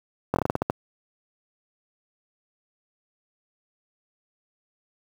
slowing click train, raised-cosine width 1 ms, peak -8 dBFS, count 9, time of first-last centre 0.34-0.699 s, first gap 21 ms, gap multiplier 1.21, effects high-pass 80 Hz 12 dB/octave + 7-bit

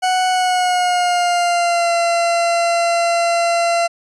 40% pulse tone with pitch glide, 740 to 682.5 Hz, F#5 to F5, 0 to -40 cents, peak -13 dBFS, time 0.02-3.88 s, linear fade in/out 20 ms, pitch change -140 cents, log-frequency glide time 0.29-1.92 s, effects resampled to 22050 Hz

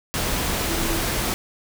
sine tone in noise, 332.8 Hz, E4, 17 cents sharp, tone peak -29 dBFS, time 0.69-1 s, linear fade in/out 0 ms, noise pink, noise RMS -24 dBFS, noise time 0.14-1.34 s, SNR -8 dB, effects none

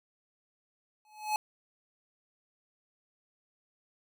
square tone with exponential growth, 852 Hz, G#5, 44 cents sharp, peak -25 dBFS, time 1.05-1.36 s, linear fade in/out 1 ms, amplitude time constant 66 ms, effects none

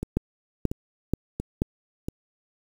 two click trains, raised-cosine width 3 ms, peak -16 / -9 dBFS, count 4 / 4, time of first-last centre 0.03-2.085 / 0.17-1.619 s, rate 1.46 / 2.07 Hz, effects 7-bit

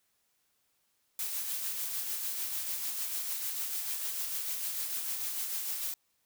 blue noise with tremolo, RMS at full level -34 dBFS, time 1.19-5.94 s, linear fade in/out 2 ms, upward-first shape sine, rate 6.7 Hz, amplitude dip 35%, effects white hiss -75 dBFS RMS until 6.25 s

